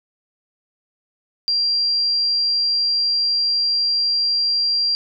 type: tone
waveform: sine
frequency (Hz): 4748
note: D8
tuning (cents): +18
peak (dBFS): -16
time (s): 1.48-4.95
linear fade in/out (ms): 0
effects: none